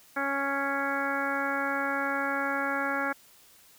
harmonic tone with a mistuned harmonic, 277.2 Hz, C#4, in tune, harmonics 1 / 2 / 3 / 4 / 5 / 6 / 7 / 8, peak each -35 / -35 / -35 / -37 / -32 / -33 / -42 / -40 dBFS, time 0.16-3.13 s, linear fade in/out 10 ms, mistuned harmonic 7, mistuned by +29 cents, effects white hiss -57 dBFS RMS until 3.78 s

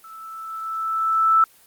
sine tone with level ramp, 1318.5 Hz, E6, in tune, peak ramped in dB -38 to -11 dBFS, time 0.04-1.44 s, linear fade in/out 2 ms, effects white hiss -53 dBFS RMS until 1.66 s + Opus 24 kbps

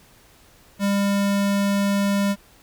square tone, 200 Hz, G3, 35 cents sharp, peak -19 dBFS, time 0.79-2.36 s, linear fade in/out 50 ms, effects pink hiss -53 dBFS RMS until 2.62 s

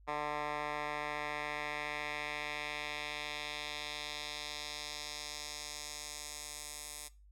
10% pulse tone with band-pass filter sweep, 148.8 Hz, D3, 23 cents sharp, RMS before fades -41 dBFS, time 0.07-7.09 s, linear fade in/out 20 ms, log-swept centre 1200 to 9000 Hz, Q 1.4, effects noise-tail reverb RT60 0.3 s tail -19 dB re dry + added 50 Hz sine -57 dBFS peak until 7.31 s

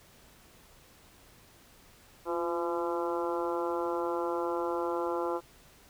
harmonic tone with a mistuned harmonic, 170 Hz, F3, 46 cents flat, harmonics 2 / 3 / 4 / 5 / 6 / 7 / 8, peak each -33 / -34 / -41 / -38 / -38 / -43 / -42 dBFS, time 2.25-5.41 s, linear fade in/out 50 ms, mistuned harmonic 2, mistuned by +39 cents, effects pink hiss -58 dBFS RMS until 5.89 s

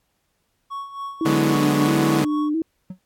triangle tone with tremolo, 1111 Hz, C#6, 4 cents sharp, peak -25 dBFS, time 0.7-2.5 s, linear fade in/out 20 ms, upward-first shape sine, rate 3.7 Hz, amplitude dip 70%
sine tone with vibrato, 311.5 Hz, D#4, 2 cents sharp, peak -19 dBFS, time 1.21-2.62 s, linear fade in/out 2 ms, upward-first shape square, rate 1.5 Hz, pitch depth 67 cents each way
sawtooth chord, G# half-diminished seventh, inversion second, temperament equal, 146.83 / 185 / 207.7 / 246.9 Hz, D3 / F#3 / G#3 / B3, 0 / 0 / 0 / 0 cents, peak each -18 / -24 / -20 / -21 dBFS, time 1.25-2.25 s, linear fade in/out 10 ms
triangle tone with exponential decay, 185 Hz, F#3, in tune, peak -25 dBFS, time 2.9-2.99 s, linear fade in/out 5 ms, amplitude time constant 19 ms
effects pink hiss -70 dBFS RMS until 3.05 s + AAC 64 kbps

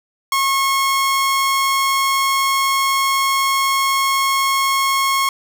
sawtooth tone, 1088 Hz, C#6, 33 cents flat, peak -11 dBFS, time 0.32-5.29 s, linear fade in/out 2 ms, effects none

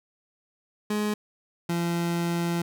30% pulse tone pair in turn, 210 / 170.94 Hz, G#3 / F3, +19 / -37 cents, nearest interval major third, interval 356 cents, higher first, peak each -22 dBFS, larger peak neither, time 0.9-1.14 / 1.69-2.62 s, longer second, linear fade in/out 5 ms, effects none

